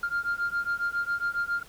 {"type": "beating tone pair", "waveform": "sine", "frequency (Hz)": [1396.9, 1404.2], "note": ["F6", "F6"], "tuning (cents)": [0, 9], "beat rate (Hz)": 7.3, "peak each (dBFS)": -28, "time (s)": [0.03, 1.63], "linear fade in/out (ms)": 5, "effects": ["tanh soft clip ceiling -22 dBFS", "pink hiss -52 dBFS RMS until 1.68 s"]}